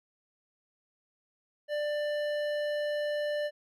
sine tone with hard clipping, 592 Hz, D5, 14 cents sharp, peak -31 dBFS, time 1.68-3.51 s, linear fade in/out 50 ms, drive 12 dB, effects none

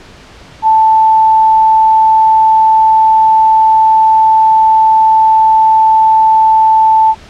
sine tone, 880 Hz, A5, in tune, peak -4 dBFS, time 0.62-7.15 s, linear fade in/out 50 ms, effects pink hiss -36 dBFS RMS until 7.29 s + low-pass 5000 Hz 12 dB/octave

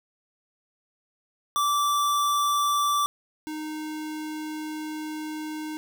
square tone pair in turn, 1165 / 308.6 Hz, D6 / D#4, -14 / -14 cents, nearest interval octave + major seventh, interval 2300 cents, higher first, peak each -22 / -32 dBFS, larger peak first, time 1.56-3.06 / 3.47-5.77 s, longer second, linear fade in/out 0 ms, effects none

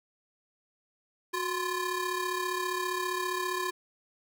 25% pulse ring-modulated tone, 697 Hz, F5, 4 cents flat, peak -23 dBFS, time 1.33-3.71 s, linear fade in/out 10 ms, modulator 331 Hz, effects none

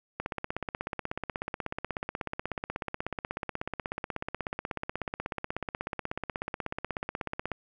click train, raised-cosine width 0.5 ms, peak -17 dBFS, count 121, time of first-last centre 0.2-7.517 s, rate 16.4 Hz, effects none

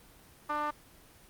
sawtooth tone with band-pass filter, 297.7 Hz, D4, 24 cents sharp, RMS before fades -32 dBFS, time 0.49-0.71 s, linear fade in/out 10 ms, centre 1100 Hz, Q 5.5, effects pink hiss -57 dBFS RMS until 1.29 s + Opus 24 kbps

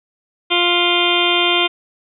harmonic tone with a mistuned harmonic, 350 Hz, F4, 4 cents sharp, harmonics 1 / 2 / 3 / 4 / 6 / 7 / 8 / 9 / 10, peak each -20 / -23 / -23 / -25 / -23 / -21 / -24 / -19 / -21 dBFS, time 0.5-1.68 s, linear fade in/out 20 ms, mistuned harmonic 10, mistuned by +30 cents, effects none

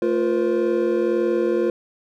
triangle tone cluster, 222.2 / 349.6 / 474.2 / 516 Hz, A3 / F4 / A#4 / C5, +17 / +2 / +30 / -24 cents, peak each -26 / -18 / -22 / -24 dBFS, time 0.02-1.7 s, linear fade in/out 2 ms, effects none

